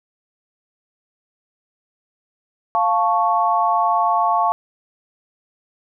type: chord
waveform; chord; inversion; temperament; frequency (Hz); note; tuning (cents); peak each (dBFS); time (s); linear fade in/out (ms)
sine; F augmented; none; equal; 698.5 / 880 / 1108.7; F5 / A5 / C#6; 0 / 0 / 0; -19; 2.75-4.52; 0
effects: none